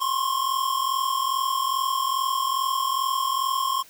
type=tone pair together; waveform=square; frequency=1046.5 / 1088.9 Hz; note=C6 / C#6; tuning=0 / -31 cents; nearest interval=minor second; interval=69 cents; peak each=-26 dBFS; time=0-3.83 s; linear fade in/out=20 ms; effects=white hiss -51 dBFS RMS until 3.89 s